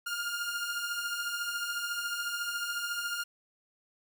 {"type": "beating tone pair", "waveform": "sawtooth", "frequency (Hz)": [1400, 1414], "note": ["F6", "F6"], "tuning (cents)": [4, 21], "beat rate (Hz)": 14, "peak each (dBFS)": [-35, -30], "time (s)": [0.06, 3.24], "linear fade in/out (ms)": 10, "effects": []}